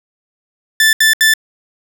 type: tone bursts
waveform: sawtooth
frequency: 1760 Hz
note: A6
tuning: in tune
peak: -4 dBFS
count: 3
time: 0.8-1.338 s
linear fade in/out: 2 ms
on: 130 ms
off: 74 ms
effects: none